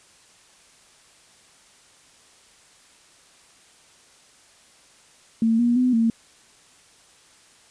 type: tone with pitch steps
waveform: sine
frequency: 226 / 239 / 251.7 / 227.7 Hz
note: A3 / A#3 / B3 / A#3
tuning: +47 / +43 / +33 / -40 cents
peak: -16 dBFS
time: 5.42-6.1 s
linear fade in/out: 2 ms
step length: 170 ms
effects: white hiss -54 dBFS RMS until 7.7 s + resampled to 22050 Hz